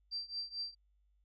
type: tone with tremolo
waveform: sine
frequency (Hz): 4700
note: D8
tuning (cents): +1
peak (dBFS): -35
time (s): 0.11-0.75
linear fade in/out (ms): 20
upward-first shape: triangle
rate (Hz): 4.5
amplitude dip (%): 95
effects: added 50 Hz sine -69 dBFS peak until 1.24 s